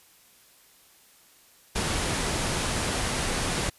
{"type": "low-pass noise", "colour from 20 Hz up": "pink", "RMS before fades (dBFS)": -28, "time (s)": [1.75, 3.7], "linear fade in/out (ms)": 10, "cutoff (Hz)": 11000, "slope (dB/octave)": 96, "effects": ["white hiss -57 dBFS RMS until 3.78 s", "resampled to 32000 Hz"]}